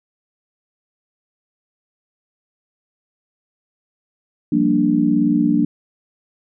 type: chord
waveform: sine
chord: G minor seventh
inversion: third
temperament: equal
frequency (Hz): 174.61 / 196 / 233.1 / 293.7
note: F3 / G3 / Bb3 / D4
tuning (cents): 0 / 0 / 0 / 0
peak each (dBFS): -22 / -22 / -18 / -16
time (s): 4.52-5.65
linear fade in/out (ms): 5
effects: none